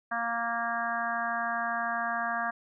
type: harmonic tone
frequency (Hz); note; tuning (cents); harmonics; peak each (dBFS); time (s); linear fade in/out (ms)
233.1; A#3; 0; 1 / 3 / 4 / 5 / 6 / 7 / 8; -42 / -33 / -39 / -34 / -40 / -33 / -44; 0.11-2.51; 10
effects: none